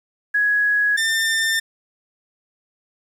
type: tone pair in turn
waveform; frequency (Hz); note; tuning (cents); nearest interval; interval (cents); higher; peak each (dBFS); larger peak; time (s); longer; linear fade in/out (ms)
sine / sawtooth; 1671 / 1797; G#6 / A6; +10 / +36; minor second; 126; second; -15 / -14; second; 0.34-0.97 / 0.97-1.6; neither; 10
effects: low-pass 12000 Hz 12 dB/octave + 8-bit